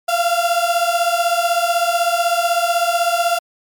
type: beating tone pair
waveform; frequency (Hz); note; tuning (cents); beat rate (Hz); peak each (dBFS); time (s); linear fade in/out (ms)
35% pulse; 681 / 697; F5 / F5; -44 / -4; 16; -16; 0.08-3.39; 10
effects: MP3 96 kbps